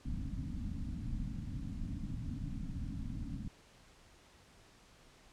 pink low-pass noise, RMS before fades -40 dBFS, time 0.05-3.48 s, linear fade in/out 5 ms, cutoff 290 Hz, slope 96 dB/octave, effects pink hiss -62 dBFS RMS until 5.32 s + low-pass 8000 Hz 12 dB/octave

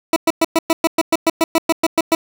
20% pulse tone bursts, 327 Hz, E4, 14 cents flat, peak -6 dBFS, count 15, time 0.13-2.15 s, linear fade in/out 2 ms, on 32 ms, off 110 ms, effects none

